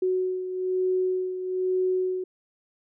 sine beating tone pair, 370 / 371.1 Hz, F#4 / F#4, 0 / +5 cents, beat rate 1.1 Hz, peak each -24 / -31 dBFS, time 0.02-2.24 s, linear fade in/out 5 ms, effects none

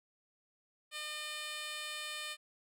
10% pulse tone with band-pass filter, 605 Hz, D#5, 49 cents flat, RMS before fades -42 dBFS, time 0.91-2.37 s, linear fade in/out 50 ms, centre 5100 Hz, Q 0.54, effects none

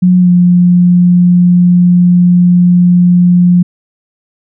sine tone with pitch glide, 181.2 to 177.27 Hz, F#3 to F3, -36 to +26 cents, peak -3 dBFS, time 0.02-3.63 s, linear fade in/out 10 ms, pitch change -38 cents, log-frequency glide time 0.19-0.3 s, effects none

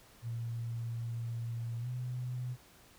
sine tone with pitch glide, 116.54 to 124.9 Hz, A#2 to B2, 0 to +20 cents, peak -35 dBFS, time 0.22-2.57 s, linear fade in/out 50 ms, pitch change +120 cents, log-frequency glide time 1.79-1.88 s, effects pink hiss -60 dBFS RMS until 2.98 s

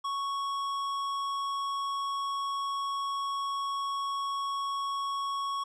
sine tone with tanh clipping, 1108.7 Hz, C#6, in tune, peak -32 dBFS, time 0.04-5.64 s, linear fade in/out 10 ms, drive 13 dB, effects none

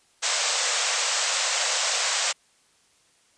white band-pass noise, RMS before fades -25 dBFS, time 0.22-2.33 s, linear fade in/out 20 ms, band 480 to 8200 Hz, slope 96 dB/octave, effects white hiss -62 dBFS RMS until 3.37 s + resampled to 22050 Hz

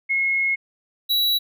sine / square tone pair in turn, 2167 / 3913 Hz, C#7 / B7, -40 / -17 cents, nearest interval minor seventh, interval 1023 cents, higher second, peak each -18 dBFS, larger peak neither, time 0.09-0.56 / 1.09-1.39 s, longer first, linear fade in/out 20 ms, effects none

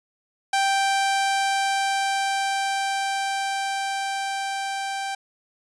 sawtooth tone with level ramp, 784 Hz, G5, in tune, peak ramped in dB -15 to -23 dBFS, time 0.53-5.15 s, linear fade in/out 5 ms, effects resampled to 22050 Hz

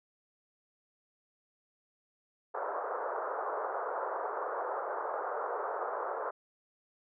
pink band-pass noise, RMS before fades -36 dBFS, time 2.54-6.31 s, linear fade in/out 10 ms, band 430 to 1400 Hz, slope 48 dB/octave, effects none

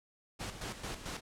pink noise with tremolo, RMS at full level -40 dBFS, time 0.39-1.21 s, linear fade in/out 20 ms, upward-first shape square, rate 4.5 Hz, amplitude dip 60%, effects low-pass 9000 Hz 12 dB/octave

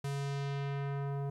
square tone with low-pass filter sweep, 140 Hz, C#3, 18 cents sharp, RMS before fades -36 dBFS, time 0.04-1.3 s, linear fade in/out 5 ms, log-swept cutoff 11000 to 800 Hz, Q 0.96, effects 12-bit

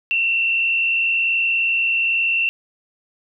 sine tone with frequency modulation, 2711 Hz, E7, 48 cents sharp, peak -16 dBFS, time 0.11-2.49 s, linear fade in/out 0 ms, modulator 60.6 Hz, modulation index 0.95, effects none

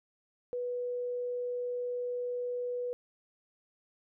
sine tone, 490.8 Hz, B4, 11 cents flat, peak -32 dBFS, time 0.53-2.93 s, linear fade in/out 0 ms, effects none

